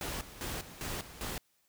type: noise with tremolo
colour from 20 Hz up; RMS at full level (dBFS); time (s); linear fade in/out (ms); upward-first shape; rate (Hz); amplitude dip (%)
pink; -38; 0.01-1.38; 2; square; 2.5; 75
effects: white hiss -73 dBFS RMS until 1.68 s